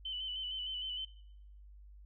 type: tone with vibrato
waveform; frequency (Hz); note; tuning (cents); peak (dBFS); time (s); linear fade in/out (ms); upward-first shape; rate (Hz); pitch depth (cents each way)
sine; 3021; F#7; +35; -37; 0.05-1.05; 5; square; 6.5; 31
effects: noise-tail reverb RT60 0.8 s tail -20 dB re dry + added 50 Hz sine -52 dBFS peak until 2.05 s